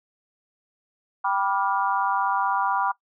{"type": "chord", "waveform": "sine", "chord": "G dominant seventh", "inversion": "none", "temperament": "just", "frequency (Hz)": [784, 980, 1176, 1411.2], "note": ["G5", "B5", "D6", "F6"], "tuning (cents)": [0, -14, 2, 18], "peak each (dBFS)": [-26, -25, -27, -30], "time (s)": [1.24, 2.92], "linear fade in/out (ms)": 10, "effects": ["noise-tail reverb RT60 0.1 s tail -20 dB re dry"]}